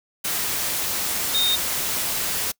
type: tone in noise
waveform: sine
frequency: 3690 Hz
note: A#7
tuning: 18 cents flat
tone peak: -18 dBFS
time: 1.34-1.56 s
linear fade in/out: 10 ms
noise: white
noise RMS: -25 dBFS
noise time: 0.24-2.52 s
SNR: +4 dB
effects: noise-tail reverb RT60 0.1 s tail -24 dB re dry